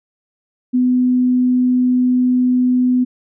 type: tone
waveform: sine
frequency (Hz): 250.8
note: B3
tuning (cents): +27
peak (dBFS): -11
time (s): 0.73-3.05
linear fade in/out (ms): 20
effects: none